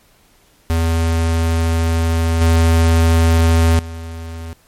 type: tone with level steps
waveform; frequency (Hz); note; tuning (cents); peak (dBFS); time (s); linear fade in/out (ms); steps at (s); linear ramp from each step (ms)
square; 82.41; E2; 0; -14 / -10 / -27; 0.7-4.53; 0; 2.41 / 3.79; 2
effects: pink hiss -53 dBFS RMS until 4.67 s + MP3 64 kbps